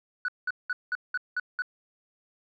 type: tone bursts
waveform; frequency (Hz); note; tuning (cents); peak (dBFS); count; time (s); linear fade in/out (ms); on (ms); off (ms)
sine; 1480; F#6; 0; -24; 7; 0.25-1.621; 2; 33; 190
effects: tanh soft clip ceiling -24 dBFS